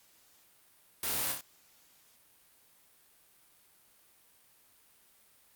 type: noise with echo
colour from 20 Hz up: white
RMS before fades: -34 dBFS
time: 1.03-1.32 s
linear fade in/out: 2 ms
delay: 30 ms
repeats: 3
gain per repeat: -4 dB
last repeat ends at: 1.41 s
effects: white hiss -64 dBFS RMS until 5.55 s + Opus 48 kbps